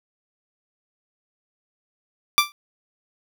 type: tone with exponential decay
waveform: 15% pulse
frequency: 1174.7 Hz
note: D6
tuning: in tune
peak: -3 dBFS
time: 2.38-2.52 s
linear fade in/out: 0 ms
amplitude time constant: 29 ms
effects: none